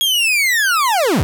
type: linear sweep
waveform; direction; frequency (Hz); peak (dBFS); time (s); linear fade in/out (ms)
40% pulse; down; 3322 to 48.82; -12; 0.01-1.23; 0
effects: none